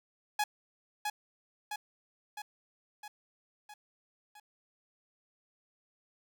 sawtooth tone with echo, 838 Hz, G#5, 15 cents sharp, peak -24 dBFS, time 0.39-0.44 s, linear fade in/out 5 ms, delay 660 ms, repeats 6, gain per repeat -4 dB, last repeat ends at 4.4 s, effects 11-bit

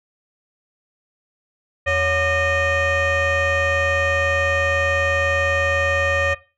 sine tone with frequency modulation, 1200 Hz, D6, 37 cents sharp, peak -14 dBFS, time 1.86-6.35 s, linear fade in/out 20 ms, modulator 642 Hz, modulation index 1.9, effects noise-tail reverb RT60 0.3 s tail -18 dB re dry + tanh soft clip ceiling -15 dBFS

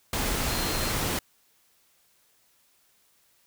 sine tone in noise, 4186 Hz, C8, in tune, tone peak -37 dBFS, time 0.48-0.91 s, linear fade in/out 2 ms, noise pink, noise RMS -28 dBFS, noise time 0.13-1.19 s, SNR -12 dB, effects white hiss -65 dBFS RMS until 3.46 s

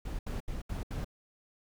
brown noise bursts, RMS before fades -36 dBFS, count 5, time 0.05-1.046 s, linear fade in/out 5 ms, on 140 ms, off 74 ms, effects none

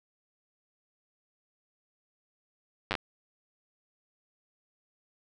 slowing click train, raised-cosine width 0.3 ms, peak -13 dBFS, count 5, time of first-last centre 2.91-2.952 s, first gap 9 ms, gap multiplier 1.11, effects none

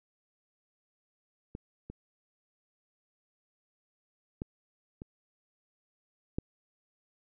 clicks, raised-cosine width 3 ms, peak -26 / -29 / -22 / -29 / -18 dBFS, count 5, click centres 1.551 / 1.9 / 4.419 / 5.019 / 6.385 s, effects none

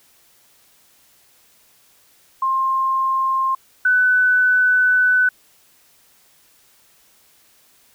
sine tone pair in turn, 1060 / 1499.1 Hz, C6 / F#6, +22 / +22 cents, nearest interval tritone, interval 600 cents, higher second, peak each -16 / -12 dBFS, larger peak second, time 2.42-3.55 / 3.85-5.29 s, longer second, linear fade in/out 5 ms, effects white hiss -55 dBFS RMS until 7.94 s

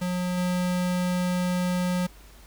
square tone with level steps, 180 Hz, F#3, 47 cents flat, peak -26 / -24 dBFS, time 0.01-2.07 s, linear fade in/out 10 ms, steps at 0.37 s, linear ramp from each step 10 ms, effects added 50 Hz sine -49 dBFS peak until 2.46 s + pink hiss -53 dBFS RMS until 2.46 s

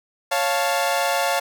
sawtooth chord, Db augmented, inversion none, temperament equal, 554.4 / 698.5 / 880 Hz, Db5 / F5 / A5, 0 / 0 / 0 cents, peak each -20 / -19 / -21 dBFS, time 0.31-1.4 s, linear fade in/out 10 ms, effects none

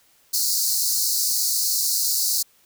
pink high-pass noise, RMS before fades -22 dBFS, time 0.33-2.43 s, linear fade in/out 10 ms, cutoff 4200 Hz, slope 96 dB/octave, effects white hiss -59 dBFS RMS until 2.65 s

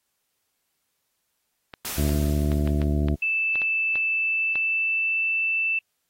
clicks, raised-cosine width 0.3 ms, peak -20 dBFS, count 11, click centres 1.738 / 1.849 / 2.093 / 2.518 / 2.675 / 2.817 / 3.085 / 3.556 / 3.618 / 3.956 / 4.556 s
white noise with exponential decay, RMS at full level -30 dBFS, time 1.85-3.46 s, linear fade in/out 2 ms, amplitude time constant 350 ms
harmonic tone, 73.42 Hz, D2, in tune, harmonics 1 / 2 / 3 / 4 / 5 / 6 / 7 / 8 / 9, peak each -22 / -27 / -29 / -30 / -34 / -46 / -45 / -47 / -37 dBFS, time 1.97-3.16 s, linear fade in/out 20 ms
sine tone with pitch glide, 2639 to 2654 Hz, E7 to E7, +1 to +11 cents, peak -21 dBFS, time 3.22-5.79 s, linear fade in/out 5 ms, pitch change +10 cents, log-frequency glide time 4.1-5.25 s
effects white hiss -75 dBFS RMS until 6.09 s + AAC 48 kbps

